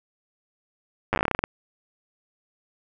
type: slowing click train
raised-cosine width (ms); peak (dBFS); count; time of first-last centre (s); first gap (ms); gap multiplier
0.5; -7; 14; 1.13-1.439; 9; 1.15
effects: none